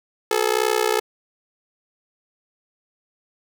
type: tone with amplitude modulation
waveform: sawtooth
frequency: 430.9 Hz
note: A4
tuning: 36 cents flat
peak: -10 dBFS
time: 0.31-1 s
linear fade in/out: 2 ms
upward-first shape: sine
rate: 62.2 Hz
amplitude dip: 100%
effects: none